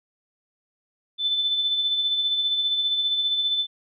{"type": "tone with tremolo", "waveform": "sine", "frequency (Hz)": 3520, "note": "A7", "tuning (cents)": 0, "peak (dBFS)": -19, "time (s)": [1.18, 3.67], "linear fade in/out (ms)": 50, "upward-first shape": "sine", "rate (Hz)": 15, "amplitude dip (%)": 40, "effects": []}